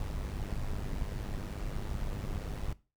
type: noise with amplitude modulation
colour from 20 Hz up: brown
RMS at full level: -33 dBFS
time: 0-2.73 s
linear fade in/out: 2 ms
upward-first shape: sine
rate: 101 Hz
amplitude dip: 65%
effects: noise-tail reverb RT60 0.3 s tail -19 dB re dry